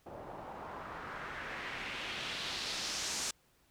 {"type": "noise with low-pass filter sweep", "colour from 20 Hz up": "white", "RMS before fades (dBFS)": -41, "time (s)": [0.06, 3.31], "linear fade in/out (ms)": 5, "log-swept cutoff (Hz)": [620, 7200], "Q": 1.8, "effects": ["pink hiss -70 dBFS RMS until 3.7 s"]}